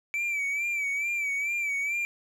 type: tone with vibrato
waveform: triangle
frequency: 2311 Hz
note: D7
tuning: 28 cents flat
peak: -25 dBFS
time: 0.14-2.05 s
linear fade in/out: 0 ms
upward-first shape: sine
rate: 2.3 Hz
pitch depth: 64 cents each way
effects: none